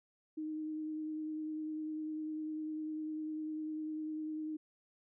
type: tone with vibrato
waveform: sine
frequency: 310 Hz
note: D#4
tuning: 6 cents flat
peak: -37 dBFS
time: 0.37-4.57 s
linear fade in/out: 10 ms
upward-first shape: sine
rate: 10 Hz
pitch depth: 15 cents each way
effects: none